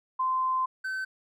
sine / triangle tone pair in turn, 1036 / 1532.6 Hz, C6 / G6, -17 / -40 cents, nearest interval perfect fifth, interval 677 cents, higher second, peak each -24 / -28 dBFS, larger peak first, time 0.19-0.66 / 0.84-1.05 s, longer first, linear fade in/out 10 ms, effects none

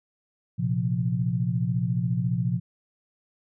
sine chord, Bb suspended second, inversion none, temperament equal, 116.54 / 130.81 / 174.61 Hz, Bb2 / C3 / F3, 0 / 0 / 0 cents, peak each -27 dBFS, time 0.58-2.6 s, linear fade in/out 20 ms, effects none

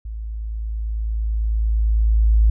sine tone with level ramp, 54.5 Hz, A1, 16 cents flat, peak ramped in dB -27 to -10 dBFS, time 0.05-2.5 s, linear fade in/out 5 ms, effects none

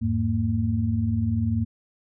sine tone cluster, 84.3 / 104.7 / 228.4 Hz, E2 / G#2 / A#3, +39 / +15 / -35 cents, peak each -28 / -24 / -25 dBFS, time 0.01-1.65 s, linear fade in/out 20 ms, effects none

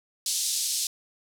pink band-pass noise, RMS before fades -28 dBFS, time 0.26-0.87 s, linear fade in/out 2 ms, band 4200 to 11000 Hz, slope 24 dB/octave, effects none

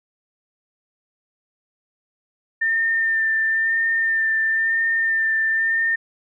sine tone with vibrato, 1800 Hz, A6, 39 cents sharp, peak -17 dBFS, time 2.61-5.96 s, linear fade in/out 10 ms, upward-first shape sine, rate 0.99 Hz, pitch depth 17 cents each way, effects none

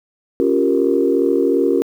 sine chord, G half-diminished seventh, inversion second, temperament equal, 277.2 / 349.2 / 392 / 466.2 Hz, Db4 / F4 / G4 / Bb4, 0 / 0 / 0 / 0 cents, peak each -18 dBFS, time 0.4-1.82 s, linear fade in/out 0 ms, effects tanh soft clip ceiling -2 dBFS + 8-bit

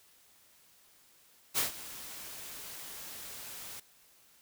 white noise with ADSR envelope, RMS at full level -28 dBFS, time 1.54-3.8 s, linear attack 41 ms, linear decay 130 ms, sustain -17 dB, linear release 5 ms, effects white hiss -63 dBFS RMS until 4.41 s

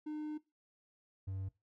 triangle tone pair in turn, 303.9 / 95.94 Hz, D#4 / G2, -41 / -37 cents, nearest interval octave + minor sixth, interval 1996 cents, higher first, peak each -36 / -36 dBFS, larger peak neither, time 0.06-0.38 / 1.27-1.49 s, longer first, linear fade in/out 10 ms, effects noise-tail reverb RT60 0.2 s tail -18 dB re dry

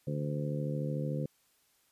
harmonic tone, 73.42 Hz, D2, in tune, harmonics 2 / 3 / 4 / 5 / 6 / 7, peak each -33 / -40 / -42 / -46 / -45 / -40 dBFS, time 0.07-1.26 s, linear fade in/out 5 ms, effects white hiss -70 dBFS RMS until 1.91 s + resampled to 32000 Hz

